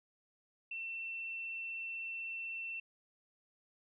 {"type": "tone", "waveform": "sine", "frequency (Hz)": 2692, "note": "E7", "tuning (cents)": 36, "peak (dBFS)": -39, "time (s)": [0.71, 2.8], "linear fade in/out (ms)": 5, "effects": []}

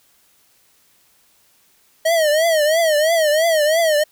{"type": "tone with vibrato", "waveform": "square", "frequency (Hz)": 631, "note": "D#5", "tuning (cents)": 24, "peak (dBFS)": -14, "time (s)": [2.05, 4.04], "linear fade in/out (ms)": 10, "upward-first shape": "triangle", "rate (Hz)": 3, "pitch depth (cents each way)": 140, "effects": ["white hiss -57 dBFS RMS until 4.11 s"]}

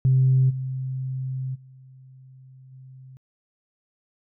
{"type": "tone with level steps", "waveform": "sine", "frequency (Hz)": 130.81, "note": "C3", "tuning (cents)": 0, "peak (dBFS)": [-14, -26, -45, -42], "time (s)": [0.05, 3.17], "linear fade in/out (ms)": 0, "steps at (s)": [0.49, 1.54, 2.71], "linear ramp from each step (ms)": 20, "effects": ["tanh soft clip ceiling -10 dBFS"]}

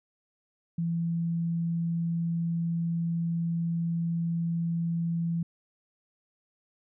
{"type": "tone", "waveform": "sine", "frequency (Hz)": 167.9, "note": "E3", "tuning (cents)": 32, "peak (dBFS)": -26, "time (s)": [0.78, 5.43], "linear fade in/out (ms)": 5, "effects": []}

